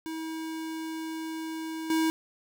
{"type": "tone with level steps", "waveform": "square", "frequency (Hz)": 320.9, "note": "E4", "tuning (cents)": -46, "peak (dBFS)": [-34, -24], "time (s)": [0.06, 2.1], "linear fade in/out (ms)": 0, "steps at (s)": 1.9, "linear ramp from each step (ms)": 2, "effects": []}